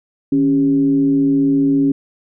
sine tone with frequency modulation, 277.2 Hz, C#4, in tune, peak -11 dBFS, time 0.32-1.92 s, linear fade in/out 5 ms, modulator 122 Hz, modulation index 0.4, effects none

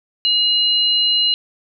sine tone pair together, 2875 / 4070 Hz, F7 / C8, +50 / -49 cents, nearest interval tritone, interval 601 cents, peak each -16 dBFS, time 0.25-1.34 s, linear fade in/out 0 ms, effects none

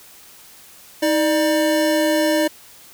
square tone pair together, 316.2 / 597 Hz, D#4 / D5, +28 / +28 cents, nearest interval major seventh, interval 1100 cents, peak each -19 dBFS, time 1.02-2.48 s, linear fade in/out 10 ms, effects white hiss -45 dBFS RMS until 2.93 s

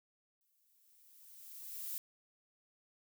violet noise with exponential growth, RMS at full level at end -40 dBFS, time 0.41-1.98 s, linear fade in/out 0 ms, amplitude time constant 340 ms, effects none

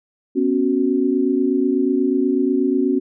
sine chord, B suspended second, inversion none, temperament equal with one note detuned, 246.9 / 275.1 / 370 Hz, B3 / C#4 / F#4, 0 / -13 / 0 cents, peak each -21 / -18 / -20 dBFS, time 0.35-3 s, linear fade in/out 20 ms, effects none

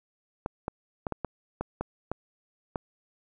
clicks, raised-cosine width 1 ms, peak -16 dBFS, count 9, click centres 0.461 / 0.681 / 1.068 / 1.123 / 1.247 / 1.61 / 1.81 / 2.116 / 2.758 s, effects none

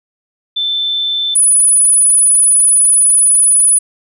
sine tone pair in turn, 3536 / 9912 Hz, A7 / D#9, +8 / -8 cents, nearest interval octave + tritone, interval 1784 cents, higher second, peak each -13 / -6 dBFS, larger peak second, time 0.56-1.35 / 1.35-3.79 s, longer second, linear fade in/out 10 ms, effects none

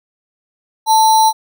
sine tone with sample-and-hold, 880 Hz, A5, in tune, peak -7 dBFS, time 0.86-1.33 s, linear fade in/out 50 ms, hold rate 4900 Hz, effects none

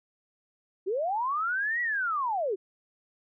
sine linear two-way sweep, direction up then down, 349.2 to 1955 to 349.2 Hz, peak -26 dBFS, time 0.86-2.56 s, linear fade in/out 20 ms, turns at 1.81 s, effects none

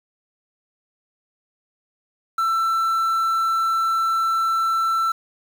triangle tone with quantisation, 1336 Hz, E6, 23 cents sharp, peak -16 dBFS, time 2.38-5.12 s, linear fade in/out 5 ms, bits 7, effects none

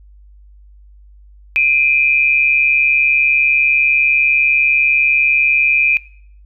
sine tone pair together, 2390 / 2530 Hz, D7 / D#7, +30 / +28 cents, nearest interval minor second, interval 98 cents, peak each -13 dBFS, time 1.56-5.97 s, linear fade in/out 0 ms, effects noise-tail reverb RT60 0.6 s tail -21 dB re dry + added 50 Hz sine -40 dBFS peak until 6.45 s

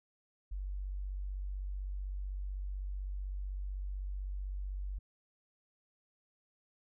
sine tone, 47.92 Hz, G1, 39 cents flat, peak -36 dBFS, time 0.51-4.99 s, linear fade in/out 10 ms, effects none

